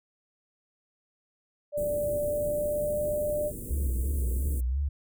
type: tone with pitch glide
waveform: sine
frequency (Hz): 587.3 to 595.2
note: D5 to D5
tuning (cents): 0 to +23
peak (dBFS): -26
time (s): 1.72-3.52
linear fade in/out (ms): 50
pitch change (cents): +23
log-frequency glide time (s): 2.16-3.07
type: band-stop noise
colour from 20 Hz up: pink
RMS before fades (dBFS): -38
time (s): 1.77-4.61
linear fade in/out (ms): 10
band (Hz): 480 to 8200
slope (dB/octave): 48
type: tone with vibrato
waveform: sine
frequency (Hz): 66.2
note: C2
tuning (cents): +21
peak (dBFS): -25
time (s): 3.7-4.89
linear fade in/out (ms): 10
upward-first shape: sine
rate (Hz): 2.9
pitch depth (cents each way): 140
effects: none